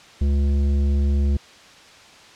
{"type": "tone with tanh clipping", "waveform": "triangle", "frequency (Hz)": 70.6, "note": "C#2", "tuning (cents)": 32, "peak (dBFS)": -18, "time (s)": [0.21, 1.37], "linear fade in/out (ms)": 5, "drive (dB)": 15, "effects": ["white hiss -46 dBFS RMS until 2.35 s", "low-pass 5000 Hz 12 dB/octave"]}